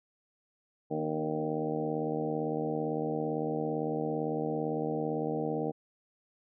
harmonic tone with a mistuned harmonic, 77.78 Hz, D#2, in tune, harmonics 2 / 3 / 4 / 5 / 6 / 7 / 8 / 9 / 10, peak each -38 / -39 / -36 / -44 / -34 / -43 / -41 / -45 / -40 dBFS, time 0.9-5.72 s, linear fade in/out 20 ms, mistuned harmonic 4, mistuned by -27 cents, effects none

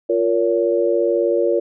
sine chord, Bb minor, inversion second, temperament equal with one note detuned, 349.2 / 466.2 / 564.4 Hz, F4 / Bb4 / Db5, 0 / 0 / +31 cents, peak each -19 dBFS, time 0.09-1.6 s, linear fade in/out 10 ms, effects none

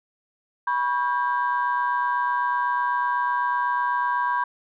sine tone cluster, 979 / 1107 / 1597 Hz, B5 / C#6 / G6, -15 / -3 / +32 cents, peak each -22 / -28 / -27 dBFS, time 0.67-4.44 s, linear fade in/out 5 ms, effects tanh soft clip ceiling -12 dBFS

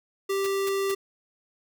square tone, 392 Hz, G4, in tune, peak -25 dBFS, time 0.29-0.95 s, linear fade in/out 10 ms
white noise bursts, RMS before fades -36 dBFS, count 3, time 0.44-0.918 s, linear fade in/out 5 ms, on 26 ms, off 200 ms
effects none

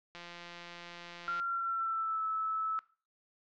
click train, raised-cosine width 0.2 ms, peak -29 dBFS, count 217, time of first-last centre 0.15-1.399 s, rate 173 Hz
sine tone with pitch glide, 1380 to 1305.6 Hz, F6 to E6, -21 to -17 cents, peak -31 dBFS, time 1.28-2.79 s, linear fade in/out 0 ms, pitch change -96 cents, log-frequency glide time 1.41-2.24 s
effects noise-tail reverb RT60 0.4 s tail -20 dB re dry + low-pass 4000 Hz 12 dB/octave

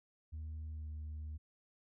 sine tone with pitch glide, 78.1 to 76.71 Hz, D#2 to D#2, +7 to -24 cents, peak -39 dBFS, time 0.32-1.38 s, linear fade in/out 20 ms, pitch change -31 cents, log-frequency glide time 0.7-0.88 s, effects tanh soft clip ceiling -40 dBFS

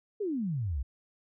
sine exponential sweep, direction down, 440 to 59.1 Hz, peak -29 dBFS, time 0.2-0.83 s, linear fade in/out 10 ms, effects none

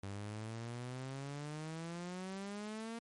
sawtooth exponential sweep, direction up, 97.3 to 233.1 Hz, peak -38 dBFS, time 0.03-2.99 s, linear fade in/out 5 ms, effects MP3 48 kbps

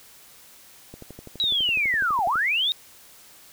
click train, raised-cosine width 2 ms, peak -26 dBFS, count 18, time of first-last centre 0.94-2.357 s, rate 12 Hz
sine linear two-way sweep, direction down then up, 3935 to 662 to 3797 Hz, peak -20 dBFS, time 1.4-2.72 s, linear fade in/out 0 ms, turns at 2.26 s
effects white hiss -50 dBFS RMS until 3.52 s

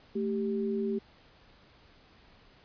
sine tone pair together, 220 / 392 Hz, A3 / G4, 0 / 0 cents, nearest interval minor seventh, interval 1000 cents, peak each -31 / -31 dBFS, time 0.15-0.99 s, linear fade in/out 10 ms, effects pink hiss -59 dBFS RMS until 2.64 s + resampled to 11025 Hz

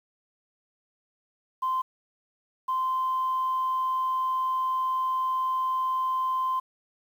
sine tone pair in turn, 1038 / 1038 Hz, C6 / C6, -14 / -14 cents, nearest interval unison, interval 0 cents, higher neither, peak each -23 dBFS, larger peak neither, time 1.62-1.82 / 2.68-6.6 s, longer second, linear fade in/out 10 ms, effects tanh soft clip ceiling -20 dBFS + 9-bit

